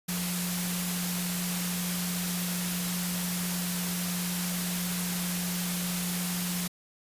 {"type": "tone in noise", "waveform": "sine", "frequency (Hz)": 177.7, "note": "F3", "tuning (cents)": 30, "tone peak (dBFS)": -31, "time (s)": [0.08, 6.68], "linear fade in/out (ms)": 10, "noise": "white", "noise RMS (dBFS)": -33, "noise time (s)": [0.08, 6.68], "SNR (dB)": -1, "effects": ["resampled to 32000 Hz"]}